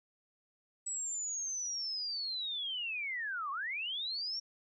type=linear two-way sweep; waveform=sine; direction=down then up; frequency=7910 to 1068 to 5620 Hz; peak=-35 dBFS; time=0.86-4.4 s; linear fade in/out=10 ms; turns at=3.51 s; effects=none